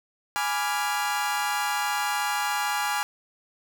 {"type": "chord", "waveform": "30% pulse", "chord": "G# diminished seventh", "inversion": "none", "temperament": "equal", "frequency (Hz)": [830.6, 987.8, 1174.7, 1396.9], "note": ["G#5", "B5", "D6", "F6"], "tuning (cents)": [0, 0, 0, 0], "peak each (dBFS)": [-25, -30, -30, -29], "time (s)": [0.36, 3.03], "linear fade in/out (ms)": 0, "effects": ["8-bit"]}